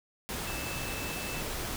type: tone in noise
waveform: sine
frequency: 2637 Hz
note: E7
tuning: in tune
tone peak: -41 dBFS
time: 0.47-1.41 s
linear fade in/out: 0 ms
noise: pink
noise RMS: -36 dBFS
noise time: 0.29-1.76 s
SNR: -8 dB
effects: none